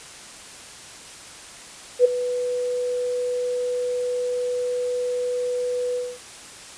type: tone with ADSR envelope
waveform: sine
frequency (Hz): 493.9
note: B4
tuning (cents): 0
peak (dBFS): -8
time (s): 1.99-6.19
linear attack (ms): 58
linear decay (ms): 11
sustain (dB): -14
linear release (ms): 240
effects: white hiss -41 dBFS RMS until 6.77 s + resampled to 22050 Hz